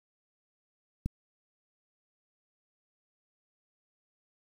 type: click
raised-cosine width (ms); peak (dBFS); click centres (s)
5; -18; 1.06
effects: 8-bit